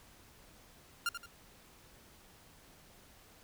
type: tone with echo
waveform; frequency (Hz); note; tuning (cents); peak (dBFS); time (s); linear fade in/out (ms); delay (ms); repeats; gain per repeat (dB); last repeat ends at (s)
sawtooth; 1396.9; F6; 0; -27; 1.06-1.09; 2; 85; 2; -9; 1.26
effects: pink hiss -60 dBFS RMS until 3.43 s